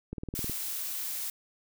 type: click train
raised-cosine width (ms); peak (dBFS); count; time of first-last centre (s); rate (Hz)
3; -23; 8; 0.13-0.496; 19.1
type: noise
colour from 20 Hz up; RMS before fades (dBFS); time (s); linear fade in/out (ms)
blue; -35; 0.35-1.3; 2
effects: none